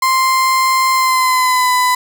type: tone with pitch glide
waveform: 35% pulse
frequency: 1046.5 to 1000.4 Hz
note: C6 to B5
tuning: 0 to +22 cents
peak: -9 dBFS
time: 0.02-1.95 s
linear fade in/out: 5 ms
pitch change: -78 cents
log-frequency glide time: 0.93-1.71 s
effects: none